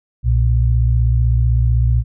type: tone pair together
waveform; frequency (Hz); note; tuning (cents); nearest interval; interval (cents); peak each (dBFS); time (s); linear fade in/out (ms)
sine; 61.83 / 117.7; B1 / A#2; +3 / +17; major seventh; 1114; -13 / -15; 0.23-2.04; 50
effects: none